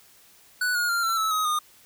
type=tone with pitch steps; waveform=square; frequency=1482 / 1435.7 / 1390.8 / 1347.3 / 1305.1 / 1264.3 / 1224.8 Hz; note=F#6 / F6 / F6 / E6 / E6 / D#6 / D#6; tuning=+2 / +47 / -8 / +37 / -18 / +27 / -28 cents; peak=-23 dBFS; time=0.61-1.59 s; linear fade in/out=5 ms; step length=140 ms; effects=white hiss -55 dBFS RMS until 1.85 s